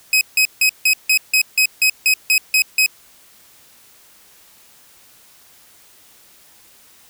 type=tone bursts; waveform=sawtooth; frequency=2534 Hz; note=D#7; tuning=31 cents sharp; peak=-8 dBFS; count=12; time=0.13-2.862 s; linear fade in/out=2 ms; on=81 ms; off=160 ms; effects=white hiss -49 dBFS RMS until 7.09 s